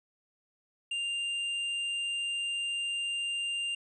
sine tone with tanh clipping, 2794 Hz, F7, in tune, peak -32 dBFS, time 0.91-3.75 s, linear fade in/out 5 ms, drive 8 dB, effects resampled to 22050 Hz

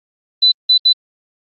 sine tone bursts at uneven times, 4000 Hz, B7, 21 cents sharp, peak -7 dBFS, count 3, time 0.42-0.52 / 0.69-0.78 / 0.85-0.93 s, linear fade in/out 10 ms, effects Opus 24 kbps

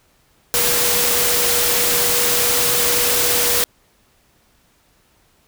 sine tone in noise, 482.7 Hz, B4, 40 cents flat, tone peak -25 dBFS, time 0.54-3.64 s, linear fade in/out 0 ms, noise white, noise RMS -17 dBFS, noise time 0.54-3.64 s, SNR -11 dB, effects pink hiss -58 dBFS RMS until 5.47 s

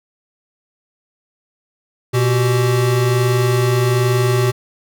square tone pair together, 121.2 / 384.8 Hz, B2 / G4, -32 / -32 cents, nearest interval octave + minor sixth, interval 2000 cents, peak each -15 / -19 dBFS, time 2.13-4.52 s, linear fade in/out 20 ms, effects none

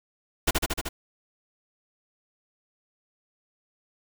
pink noise with echo, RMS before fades -21 dBFS, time 0.47-0.51 s, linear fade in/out 10 ms, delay 76 ms, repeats 5, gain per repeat -2 dB, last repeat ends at 0.89 s, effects none

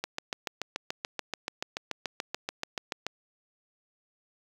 click train, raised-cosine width 0.2 ms, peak -14 dBFS, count 22, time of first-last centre 0.04-3.066 s, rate 6.94 Hz, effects high-pass 60 Hz 12 dB/octave + 7-bit

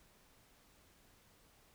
silence, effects pink hiss -67 dBFS RMS until 1.74 s

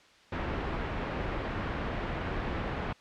pink low-pass noise, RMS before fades -34 dBFS, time 0.32-2.93 s, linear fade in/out 5 ms, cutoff 2100 Hz, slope 12 dB/octave, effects white hiss -58 dBFS RMS until 3 s + low-pass 4000 Hz 12 dB/octave

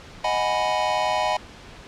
square chord, G# minor seventh, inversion second, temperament equal, 622.3 / 740 / 830.6 / 987.8 Hz, D#5 / F#5 / G#5 / B5, 0 / 0 / 0 / 0 cents, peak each -27 dBFS, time 0.24-1.37 s, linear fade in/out 5 ms, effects pink hiss -43 dBFS RMS until 1.87 s + low-pass 5000 Hz 12 dB/octave

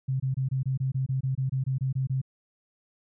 sine tone bursts, 132.2 Hz, C3, 18 cents sharp, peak -24 dBFS, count 15, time 0.08-2.216 s, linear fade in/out 10 ms, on 120 ms, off 24 ms, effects none

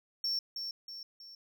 triangle tone with echo, 5450 Hz, F8, 43 cents flat, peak -29 dBFS, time 0.24-0.39 s, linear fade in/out 2 ms, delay 320 ms, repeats 3, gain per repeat -6 dB, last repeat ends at 1.35 s, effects none

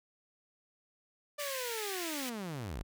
sawtooth linear sweep, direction down, 594 to 36.71 Hz, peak -34 dBFS, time 1.38-2.83 s, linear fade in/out 10 ms
pink high-pass noise, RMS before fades -41 dBFS, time 1.39-2.3 s, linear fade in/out 10 ms, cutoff 1700 Hz, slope 48 dB/octave
effects none

